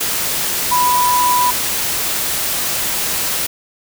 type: tone in noise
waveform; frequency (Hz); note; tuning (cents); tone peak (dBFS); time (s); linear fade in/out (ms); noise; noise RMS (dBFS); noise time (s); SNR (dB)
sine; 987.8; B5; 0; -12; 0.71-1.51; 10; white; -19; 0-3.47; +4
effects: none